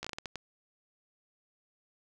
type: slowing click train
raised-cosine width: 0.2 ms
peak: -20 dBFS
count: 8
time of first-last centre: 0.03-0.357 s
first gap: 15 ms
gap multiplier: 1.37
effects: none